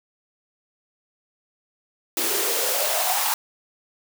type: noise with high-pass filter sweep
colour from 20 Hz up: white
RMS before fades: -23 dBFS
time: 2.17-3.34 s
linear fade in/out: 2 ms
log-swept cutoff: 330 to 910 Hz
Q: 6
effects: none